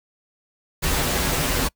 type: noise with comb filter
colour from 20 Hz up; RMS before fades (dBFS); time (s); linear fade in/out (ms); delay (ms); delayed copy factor
pink; -22; 0.82-1.69; 20; 9.4; -0.75
effects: noise-tail reverb RT60 0.1 s tail -25 dB re dry